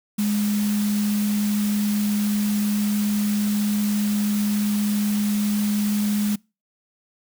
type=tone in noise; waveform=sine; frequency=207.7 Hz; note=G#3; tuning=in tune; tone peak=-19 dBFS; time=0.18-6.36 s; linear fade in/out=10 ms; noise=white; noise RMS=-33 dBFS; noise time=0.18-6.36 s; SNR=+11 dB; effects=noise-tail reverb RT60 0.3 s tail -26 dB re dry